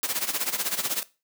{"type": "noise with tremolo", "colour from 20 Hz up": "white", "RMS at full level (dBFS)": -25, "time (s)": [0.03, 1.03], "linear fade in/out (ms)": 0, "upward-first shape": "sine", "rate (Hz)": 16, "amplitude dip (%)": 80, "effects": ["noise-tail reverb RT60 0.3 s tail -19 dB re dry", "high-pass 200 Hz 12 dB/octave"]}